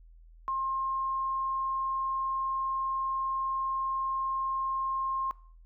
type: tone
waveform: sine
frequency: 1065 Hz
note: C6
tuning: 30 cents sharp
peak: -28 dBFS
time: 0.48-5.31 s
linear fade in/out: 0 ms
effects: noise-tail reverb RT60 0.5 s tail -21 dB re dry + added 41 Hz sine -51 dBFS peak until 5.65 s